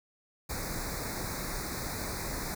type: band-stop noise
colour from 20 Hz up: pink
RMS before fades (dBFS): -36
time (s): 0.49-2.55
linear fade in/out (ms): 10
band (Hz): 2400 to 3800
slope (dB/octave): 96
effects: none